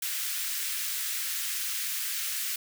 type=high-pass noise; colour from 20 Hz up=white; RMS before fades=-32 dBFS; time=0.02-2.56 s; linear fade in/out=5 ms; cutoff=1500 Hz; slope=24 dB/octave; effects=none